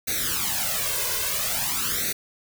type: noise with flanger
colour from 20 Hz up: white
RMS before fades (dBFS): -26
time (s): 0.07-2.13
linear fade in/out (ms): 10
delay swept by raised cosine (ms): 0.48 to 1.98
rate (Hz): 0.49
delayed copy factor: +0.95
effects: none